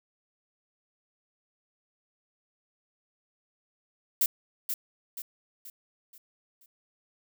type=noise with echo; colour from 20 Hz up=violet; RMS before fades=-24 dBFS; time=4.21-4.26 s; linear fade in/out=2 ms; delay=480 ms; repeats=5; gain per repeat=-7 dB; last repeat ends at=6.66 s; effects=none